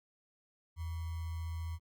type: tone with sample-and-hold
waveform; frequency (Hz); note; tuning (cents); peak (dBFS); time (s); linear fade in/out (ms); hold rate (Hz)
sine; 82.41; E2; 0; -36; 0.76-1.79; 50; 1050
effects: Opus 48 kbps